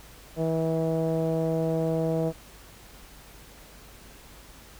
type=tone with low-pass filter; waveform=sawtooth; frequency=162 Hz; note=E3; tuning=30 cents flat; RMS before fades=-26 dBFS; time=0.36-2.33 s; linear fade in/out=50 ms; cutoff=580 Hz; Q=4.7; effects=added 50 Hz sine -52 dBFS peak until 4.79 s + pink hiss -50 dBFS RMS until 4.79 s